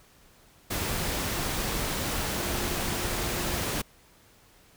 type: tone in noise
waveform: sine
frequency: 353.2 Hz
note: F4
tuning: 20 cents sharp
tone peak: -39 dBFS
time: 2.38-3.57 s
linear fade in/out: 10 ms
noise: pink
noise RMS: -30 dBFS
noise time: 0.7-3.82 s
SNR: -12 dB
effects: pink hiss -58 dBFS RMS until 4.76 s